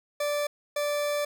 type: tone pair in turn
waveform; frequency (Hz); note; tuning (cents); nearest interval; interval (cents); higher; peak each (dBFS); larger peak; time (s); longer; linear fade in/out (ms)
40% pulse; 585 / 585; D5 / D5; -7 / -7; unison; 0; neither; -25; neither; 0.2-0.47 / 0.76-1.25; second; 5
effects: none